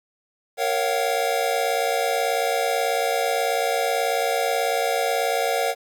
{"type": "chord", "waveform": "square", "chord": "Gb major seventh", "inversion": "first", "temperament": "equal with one note detuned", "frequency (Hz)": [466.2, 554.4, 698.5, 756.8], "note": ["Bb4", "Db5", "F5", "Gb5"], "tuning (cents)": [0, 0, 0, 39], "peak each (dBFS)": -27, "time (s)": [0.57, 5.75], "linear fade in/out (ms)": 50, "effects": ["9-bit"]}